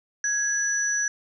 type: tone pair together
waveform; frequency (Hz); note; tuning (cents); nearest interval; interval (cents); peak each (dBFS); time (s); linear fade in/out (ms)
sine; 1661.2 / 5920; G#6 / F#8; 0 / 0; octave + minor seventh; 2200; -25; 0.24-1.08; 2
effects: none